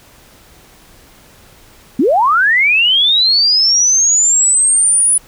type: linear sweep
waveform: sine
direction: up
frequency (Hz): 220 to 10010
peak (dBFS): -8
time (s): 1.99-5.18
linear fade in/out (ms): 5
effects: pink hiss -44 dBFS RMS until 5.27 s